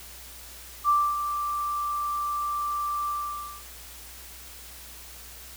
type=tone with ADSR envelope; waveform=sine; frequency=1174.7 Hz; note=D6; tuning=in tune; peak=-17 dBFS; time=0.84-3.64 s; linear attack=48 ms; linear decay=260 ms; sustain=-9 dB; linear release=550 ms; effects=added 60 Hz sine -49 dBFS peak until 5.56 s + white hiss -45 dBFS RMS until 5.56 s